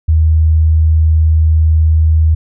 sine tone, 79.2 Hz, D#2, 31 cents sharp, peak -6 dBFS, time 0.08-2.35 s, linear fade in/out 10 ms, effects none

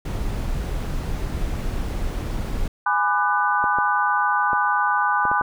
brown noise, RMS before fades -25 dBFS, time 0.05-2.68 s, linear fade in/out 5 ms
sine chord, G# half-diminished seventh, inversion none, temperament just, 830.6 / 996.7 / 1196.1 / 1495.1 Hz, G#5 / B5 / D6 / F#6, 0 / +16 / +31 / +18 cents, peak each -23 dBFS, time 2.86-5.42 s, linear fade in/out 5 ms
clicks, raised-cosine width 1 ms, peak -14 dBFS, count 6, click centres 3.641 / 3.786 / 4.532 / 5.253 / 5.315 / 5.412 s
effects none

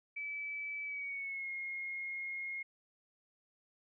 sine tone with pitch glide, 2303 to 2149 Hz, D7 to C7, -34 to +46 cents, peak -38 dBFS, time 0.16-2.63 s, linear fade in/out 10 ms, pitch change -120 cents, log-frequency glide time 0.84-1.5 s, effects none

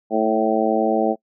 harmonic tone with a mistuned harmonic, 110 Hz, A2, in tune, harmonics 2 / 3 / 4 / 5 / 6 / 7, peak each -23 / -23 / -23 / -23 / -23 / -23 dBFS, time 0.1-1.16 s, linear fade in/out 50 ms, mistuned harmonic 2, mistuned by +15 cents, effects noise-tail reverb RT60 0.1 s tail -25 dB re dry

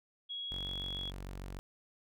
sine tone with pitch glide, 3322 to 3345 Hz, G#7 to G#7, 0 to +12 cents, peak -38 dBFS, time 0.29-1.11 s, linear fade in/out 20 ms, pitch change +12 cents, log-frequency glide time 0.49-0.7 s
sawtooth tone, 46.78 Hz, F#1, 20 cents sharp, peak -38 dBFS, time 0.51-1.59 s, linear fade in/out 0 ms
effects none

